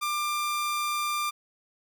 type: tone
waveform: sawtooth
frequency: 1191 Hz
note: D6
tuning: 24 cents sharp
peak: -23 dBFS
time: 0.01-1.31 s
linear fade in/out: 20 ms
effects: none